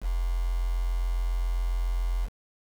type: tone with quantisation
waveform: sine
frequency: 43.65 Hz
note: F1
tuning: in tune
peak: -24 dBFS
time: 0.01-2.29 s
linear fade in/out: 50 ms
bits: 7
effects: none